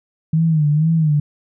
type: tone with vibrato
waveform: sine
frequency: 155.56 Hz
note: D#3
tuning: in tune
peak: -12 dBFS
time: 0.33-1.2 s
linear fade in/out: 5 ms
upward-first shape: sine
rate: 2.1 Hz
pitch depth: 96 cents each way
effects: none